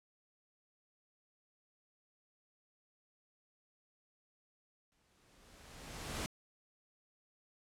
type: noise with exponential growth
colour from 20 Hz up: pink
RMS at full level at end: -38 dBFS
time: 4.92-6.26 s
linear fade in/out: 0 ms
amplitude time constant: 290 ms
effects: low-pass 10000 Hz 12 dB/octave

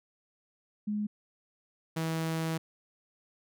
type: tone pair in turn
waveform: sine / sawtooth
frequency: 209.3 / 161.99 Hz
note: G#3 / E3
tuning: +14 / -30 cents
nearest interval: major third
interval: 444 cents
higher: first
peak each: -29 / -26 dBFS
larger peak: second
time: 0.87-1.07 / 1.96-2.58 s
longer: second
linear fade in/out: 10 ms
effects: none

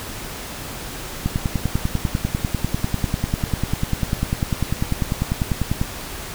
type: click train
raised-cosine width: 5 ms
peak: -7 dBFS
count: 47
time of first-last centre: 1.26-5.814 s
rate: 10.1 Hz
effects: pink hiss -32 dBFS RMS until 6.34 s

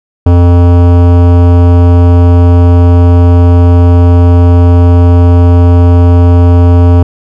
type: tone with hard clipping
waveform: sine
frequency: 87.3 Hz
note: F2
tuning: in tune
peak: -3 dBFS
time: 0.26-7.03 s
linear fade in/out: 5 ms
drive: 17 dB
effects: none

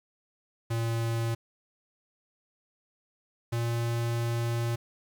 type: tone pair in turn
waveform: square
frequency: 115.2 / 117.21 Hz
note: A#2 / A#2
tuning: -20 / +10 cents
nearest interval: unison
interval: 30 cents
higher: second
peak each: -28 dBFS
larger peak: neither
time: 0.7-1.35 / 3.52-4.76 s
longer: second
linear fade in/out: 10 ms
effects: 9-bit

